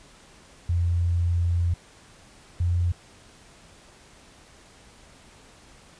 sine tone pair in turn, 86.3 / 87.4 Hz, F2 / F2, -20 / +2 cents, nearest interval unison, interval 22 cents, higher second, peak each -20 dBFS, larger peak neither, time 0.69-1.74 / 2.6-2.92 s, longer first, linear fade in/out 5 ms, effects pink hiss -52 dBFS RMS until 5.99 s + resampled to 22050 Hz

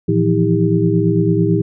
sine tone cluster, 113.3 / 164.4 / 173.4 / 321.5 / 398.3 Hz, A#2 / E3 / F3 / E4 / G4, -49 / -4 / -12 / -43 / +28 cents, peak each -18 dBFS, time 0.08-1.62 s, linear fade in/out 10 ms, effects none

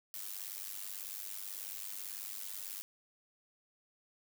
blue noise with amplitude modulation, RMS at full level -40 dBFS, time 0.14-2.82 s, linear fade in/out 0 ms, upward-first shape sine, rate 98.2 Hz, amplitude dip 85%, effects none

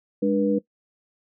sine tone cluster, 204.5 / 296.1 / 484 Hz, G#3 / D4 / B4, -26 / +14 / -35 cents, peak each -23 dBFS, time 0.22-0.59 s, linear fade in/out 10 ms, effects noise-tail reverb RT60 0.1 s tail -19 dB re dry

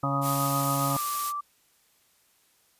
sine tone with pitch glide, 1244.5 to 1167.9 Hz, D#6 to D6, 0 to -10 cents, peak -29 dBFS, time 0.03-1.41 s, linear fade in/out 10 ms, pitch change -110 cents, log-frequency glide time 0.88-1.03 s
harmonic tone, 139.1 Hz, C#3, 6 cents sharp, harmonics 1 / 2 / 4 / 5 / 6 / 7 / 8 / 9, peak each -29 / -32 / -35 / -36 / -37 / -37 / -38 / -39 dBFS, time 0.03-0.97 s, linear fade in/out 5 ms
blue noise, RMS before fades -31 dBFS, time 0.21-1.33 s, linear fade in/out 50 ms
effects white hiss -65 dBFS RMS until 2.79 s + resampled to 32000 Hz

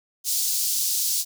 pink high-pass noise, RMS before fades -24 dBFS, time 0.24-1.25 s, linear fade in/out 50 ms, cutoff 4700 Hz, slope 24 dB/octave, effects none

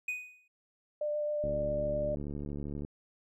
triangle tone with exponential decay, 2489 Hz, D#7, in tune, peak -28 dBFS, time 0.08-0.48 s, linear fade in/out 5 ms, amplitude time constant 86 ms
sine tone with vibrato, 596 Hz, D5, 25 cents sharp, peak -30 dBFS, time 1.01-2.15 s, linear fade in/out 5 ms, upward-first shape sine, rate 7.5 Hz, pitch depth 10 cents each way
click train, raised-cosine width 3 ms, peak -27 dBFS, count 103, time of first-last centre 1.44-2.849 s, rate 72.4 Hz
effects none

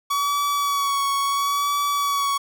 45% pulse tone with vibrato, 1130 Hz, C#6, 33 cents sharp, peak -20 dBFS, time 0.1-2.38 s, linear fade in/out 10 ms, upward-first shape sine, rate 0.73 Hz, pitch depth 26 cents each way, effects none

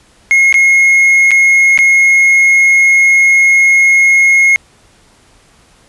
triangle tone with dropouts, 2158 Hz, C#7, 47 cents flat, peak -3 dBFS, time 0.31-4.56 s, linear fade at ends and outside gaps 0 ms, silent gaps 0.526-0.542 / 1.308-1.315 / 1.776-1.789 s, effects pink hiss -47 dBFS RMS until 5.88 s + resampled to 24000 Hz

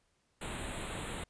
pink band-stop noise, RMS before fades -40 dBFS, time 0.41-1.24 s, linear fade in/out 5 ms, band 4000 to 7300 Hz, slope 96 dB/octave, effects pink hiss -75 dBFS RMS until 1.29 s + resampled to 22050 Hz

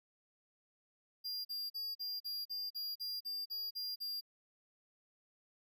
square tone bursts, 4800 Hz, D8, 37 cents sharp, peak -39 dBFS, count 12, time 1.24-4.211 s, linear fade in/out 20 ms, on 210 ms, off 41 ms, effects none

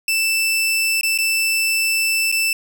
sawtooth tone with dropouts, 2653 Hz, E7, 10 cents sharp, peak -13 dBFS, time 0.08-2.53 s, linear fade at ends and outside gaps 2 ms, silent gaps 1.011-1.032 / 1.177-1.186 / 2.317-2.324 s, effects none

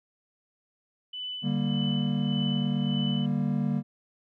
sine tone with tremolo, 2996 Hz, F#7, 21 cents sharp, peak -32 dBFS, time 1.13-3.26 s, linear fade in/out 5 ms, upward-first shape sine, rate 1.7 Hz, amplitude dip 70%
triangle chord, G minor, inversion second, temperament just, 147 / 196 / 235.2 Hz, D3 / G3 / Bb3, +2 / 0 / +16 cents, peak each -27 dBFS, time 1.42-3.83 s, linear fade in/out 50 ms
effects none

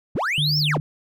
triangle linear two-way sweep, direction up then down, 51.91 to 5520 to 75.9 Hz, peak -19 dBFS, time 0.15-0.78 s, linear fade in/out 5 ms, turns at 0.58 s
sine tone, 150 Hz, D3, 37 cents sharp, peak -21 dBFS, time 0.38-0.8 s, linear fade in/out 0 ms
effects none

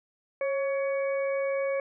harmonic tone with a mistuned harmonic, 562 Hz, C#5, 24 cents sharp, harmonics 1 / 2 / 3 / 4, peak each -26 / -40 / -43 / -38 dBFS, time 0.41-1.8 s, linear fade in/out 2 ms, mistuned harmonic 1, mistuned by -47 cents, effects none

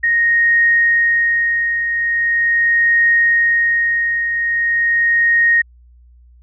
sine tone with tremolo, 1864.7 Hz, A#6, in tune, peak -9 dBFS, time 0.03-5.62 s, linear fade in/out 10 ms, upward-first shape triangle, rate 0.41 Hz, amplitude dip 55%, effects added 60 Hz sine -43 dBFS peak until 6.42 s

